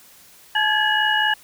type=tone cluster; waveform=sine; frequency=858 / 1648 / 1712 / 2907 Hz; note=A5 / G#6 / A6 / F#7; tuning=-44 / -14 / -48 / -31 cents; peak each=-22 dBFS; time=0.55-1.34 s; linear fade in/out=5 ms; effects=white hiss -49 dBFS RMS until 1.43 s